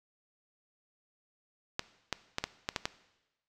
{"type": "clicks", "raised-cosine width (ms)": 0.2, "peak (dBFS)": -13, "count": 7, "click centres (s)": [1.794, 2.127, 2.384, 2.44, 2.689, 2.762, 2.855], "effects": ["noise-tail reverb RT60 1.0 s tail -17 dB re dry"]}